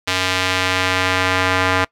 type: tone with band-pass filter sweep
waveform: square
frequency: 92.7 Hz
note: F#2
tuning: 4 cents sharp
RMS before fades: -18 dBFS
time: 0.07-1.85 s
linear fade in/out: 10 ms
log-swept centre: 3200 to 1600 Hz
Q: 0.91
effects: noise-tail reverb RT60 0.1 s tail -23 dB re dry